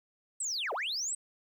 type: linear two-way sweep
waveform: sine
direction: down then up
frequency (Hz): 8320 to 383.2 to 8320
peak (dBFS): -30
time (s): 0.4-1.15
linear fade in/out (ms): 5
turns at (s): 0.73
effects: tanh soft clip ceiling -29 dBFS + 11-bit